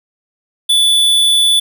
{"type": "tone", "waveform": "square", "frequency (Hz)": 3469, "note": "A7", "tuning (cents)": -25, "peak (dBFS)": -9, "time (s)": [0.69, 1.6], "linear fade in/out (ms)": 10, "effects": []}